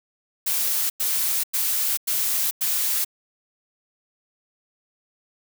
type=noise bursts; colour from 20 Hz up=blue; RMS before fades=-23 dBFS; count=5; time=0.46-3.048 s; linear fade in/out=10 ms; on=440 ms; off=97 ms; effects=none